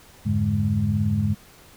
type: tone cluster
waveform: sine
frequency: 86.4 / 103.4 / 145.2 / 207.7 Hz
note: F2 / G#2 / D3 / G#3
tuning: -18 / -7 / -19 / 0 cents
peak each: -29 / -22 / -28 / -24 dBFS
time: 0.25-1.35 s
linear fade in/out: 20 ms
effects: pink hiss -50 dBFS RMS until 1.76 s

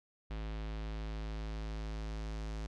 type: tone with low-pass filter sweep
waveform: square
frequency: 53.6 Hz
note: A1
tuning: 45 cents flat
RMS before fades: -40 dBFS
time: 0.3-2.67 s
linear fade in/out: 10 ms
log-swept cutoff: 3600 to 6100 Hz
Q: 1.3
effects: none

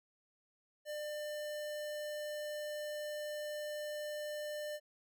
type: tone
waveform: square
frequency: 598 Hz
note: D5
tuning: 31 cents sharp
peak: -40 dBFS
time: 0.85-4.8 s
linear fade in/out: 50 ms
effects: none

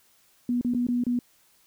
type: tone with dropouts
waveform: sine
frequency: 243.6 Hz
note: B3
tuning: 24 cents flat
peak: -22 dBFS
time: 0.49-1.19 s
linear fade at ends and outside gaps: 2 ms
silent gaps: 0.612-0.647 / 0.738-0.747 / 0.868-0.886 / 1.038-1.066 s
effects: white hiss -62 dBFS RMS until 1.66 s

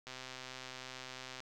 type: click train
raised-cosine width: 0.2 ms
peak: -28 dBFS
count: 173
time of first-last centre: 0.07-1.403 s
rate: 129 Hz
effects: none

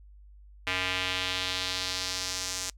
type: tone with band-pass filter sweep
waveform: square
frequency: 92.5 Hz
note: F#2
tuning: in tune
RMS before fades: -32 dBFS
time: 0.67-2.7 s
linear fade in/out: 0 ms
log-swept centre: 2500 to 6600 Hz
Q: 1.9
effects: noise-tail reverb RT60 0.1 s tail -24 dB re dry + added 50 Hz sine -49 dBFS peak until 2.77 s

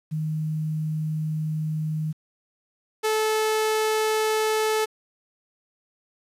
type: tone pair in turn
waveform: sine / sawtooth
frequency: 155.56 / 434.7 Hz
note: D#3 / A4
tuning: 0 / -21 cents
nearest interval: octave + tritone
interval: 1779 cents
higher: second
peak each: -24 / -17 dBFS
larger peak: second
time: 0.11-2.13 / 3.03-4.86 s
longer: first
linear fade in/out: 20 ms
effects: resampled to 32000 Hz + 9-bit

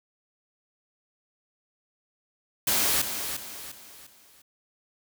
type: noise with echo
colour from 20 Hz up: white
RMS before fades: -24 dBFS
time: 2.67-3.02 s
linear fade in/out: 5 ms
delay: 350 ms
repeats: 4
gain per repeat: -8 dB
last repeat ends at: 4.42 s
effects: none

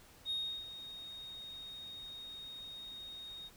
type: tone with ADSR envelope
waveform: sine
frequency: 3725 Hz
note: A#7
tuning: 2 cents flat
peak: -32 dBFS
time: 0.25-3.5 s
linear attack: 53 ms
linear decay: 340 ms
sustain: -13 dB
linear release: 36 ms
effects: tanh soft clip ceiling -31 dBFS + pink hiss -60 dBFS RMS until 3.56 s

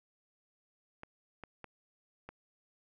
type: clicks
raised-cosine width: 0.5 ms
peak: -30 dBFS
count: 4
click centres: 1.034 / 1.437 / 1.643 / 2.29 s
effects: none

